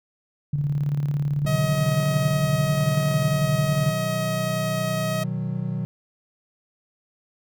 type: tone with tremolo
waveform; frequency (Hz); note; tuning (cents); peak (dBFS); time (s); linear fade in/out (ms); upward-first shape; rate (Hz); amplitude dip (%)
sine; 144.5; D3; -28; -19; 0.53-3.91; 5; square; 18; 45
type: chord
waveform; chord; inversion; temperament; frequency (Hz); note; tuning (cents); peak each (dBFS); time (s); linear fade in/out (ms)
triangle; B major; none; equal; 123.47 / 155.56 / 185; B2 / D#3 / F#3; 0 / 0 / 0; -27; 1.45-5.85; 0
type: tone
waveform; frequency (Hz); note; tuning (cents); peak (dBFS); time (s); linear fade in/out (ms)
sawtooth; 633; D#5; +30; -22; 1.46-5.24; 10
effects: none